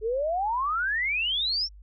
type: exponential sweep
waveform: sine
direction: up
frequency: 419.2 to 5588 Hz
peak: -24 dBFS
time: 0.01-1.69 s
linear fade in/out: 50 ms
effects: added 50 Hz sine -45 dBFS peak until 1.82 s